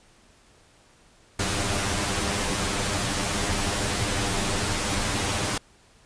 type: noise with comb filter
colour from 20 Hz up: pink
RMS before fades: -26 dBFS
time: 1.39-5.58 s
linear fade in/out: 5 ms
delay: 10 ms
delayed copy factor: +0.8
effects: pink hiss -57 dBFS RMS until 6.05 s + resampled to 22050 Hz